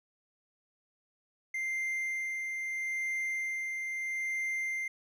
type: tone with tremolo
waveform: triangle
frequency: 2093 Hz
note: C7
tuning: in tune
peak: -29 dBFS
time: 1.54-4.88 s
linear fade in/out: 5 ms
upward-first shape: sine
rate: 0.77 Hz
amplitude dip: 30%
effects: none